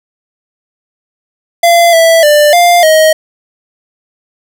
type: tone with pitch steps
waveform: square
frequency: 684 / 659 / 593 / 699 / 629 Hz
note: F5 / E5 / D5 / F5 / D#5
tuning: -36 / -1 / +17 / +1 / +19 cents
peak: -4 dBFS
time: 1.63-3.13 s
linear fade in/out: 5 ms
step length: 300 ms
effects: none